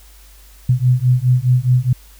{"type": "beating tone pair", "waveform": "sine", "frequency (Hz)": [123.47, 128.27], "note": ["B2", "C3"], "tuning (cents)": [0, -34], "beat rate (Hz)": 4.8, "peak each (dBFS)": -14, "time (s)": [0.69, 1.93], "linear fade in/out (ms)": 5, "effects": ["added 50 Hz sine -42 dBFS peak until 2.19 s", "white hiss -48 dBFS RMS until 2.19 s"]}